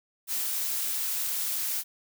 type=noise; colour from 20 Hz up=blue; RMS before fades=-30 dBFS; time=0.27-1.84 s; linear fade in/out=50 ms; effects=none